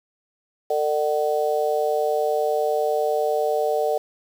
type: harmonic tone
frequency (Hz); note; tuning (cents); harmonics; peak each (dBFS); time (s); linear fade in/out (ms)
150; D3; +37; 3 / 4 / 5; -23 / -23 / -25; 0.7-3.98; 5
effects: 7-bit